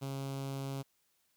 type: tone with notch filter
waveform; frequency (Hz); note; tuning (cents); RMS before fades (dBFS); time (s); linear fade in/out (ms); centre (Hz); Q
sawtooth; 136.5; C#3; -26; -39; 0.01-0.83; 20; 1800; 1.5
effects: white hiss -75 dBFS RMS until 1.36 s